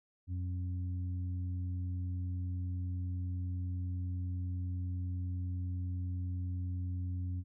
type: harmonic tone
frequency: 90 Hz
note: F#2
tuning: 47 cents flat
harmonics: 1 / 2 / 3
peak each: -34 / -50 / -48 dBFS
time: 0.27-7.44 s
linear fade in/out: 50 ms
effects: none